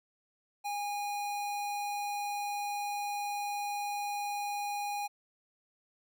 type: tone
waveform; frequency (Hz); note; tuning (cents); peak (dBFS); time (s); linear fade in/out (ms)
square; 819; G#5; -24; -34; 0.64-5.08; 20
effects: none